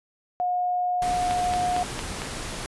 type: tone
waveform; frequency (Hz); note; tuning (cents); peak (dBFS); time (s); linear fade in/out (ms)
sine; 720; F#5; -47; -22; 0.4-1.83; 0
type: noise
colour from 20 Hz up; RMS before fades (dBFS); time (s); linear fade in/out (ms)
pink; -33; 1.02-2.66; 0
type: click train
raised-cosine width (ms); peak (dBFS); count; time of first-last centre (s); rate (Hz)
0.3; -14; 5; 1.31-2.219; 4.4
effects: resampled to 24000 Hz